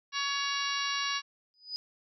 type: harmonic tone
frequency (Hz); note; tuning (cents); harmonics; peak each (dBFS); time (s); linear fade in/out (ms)
561; C#5; +21; 2 / 3 / 4 / 5 / 6 / 7 / 8 / 9 / 10; -35 / -37 / -39 / -37 / -43 / -37 / -40 / -45 / -39; 0.12-1.22; 50
type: tone with exponential growth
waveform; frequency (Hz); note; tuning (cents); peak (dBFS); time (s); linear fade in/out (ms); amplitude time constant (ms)
sine; 4978; D#8; 0; -30; 1.54-1.76; 0; 46
effects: none